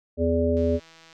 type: harmonic tone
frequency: 83.4 Hz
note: E2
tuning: 21 cents sharp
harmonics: 1 / 3 / 5 / 7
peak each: -25 / -25 / -25 / -25 dBFS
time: 0.17-0.8 s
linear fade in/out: 50 ms
type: click train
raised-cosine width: 0.2 ms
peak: -33 dBFS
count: 92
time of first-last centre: 0.57-1.128 s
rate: 163 Hz
effects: none